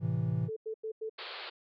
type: chord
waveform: triangle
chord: A minor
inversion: none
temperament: equal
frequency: 110 / 130.81 / 164.81 Hz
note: A2 / C3 / E3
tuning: 0 / 0 / 0 cents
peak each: -31 dBFS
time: 0-0.5 s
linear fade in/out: 50 ms
type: tone bursts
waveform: sine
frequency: 439.4 Hz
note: A4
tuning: 2 cents flat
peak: -34 dBFS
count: 4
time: 0.48-1.096 s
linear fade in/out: 10 ms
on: 85 ms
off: 92 ms
type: band-pass noise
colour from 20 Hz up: white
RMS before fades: -43 dBFS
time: 1.18-1.5 s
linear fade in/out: 10 ms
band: 350 to 4500 Hz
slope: 96 dB/octave
effects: none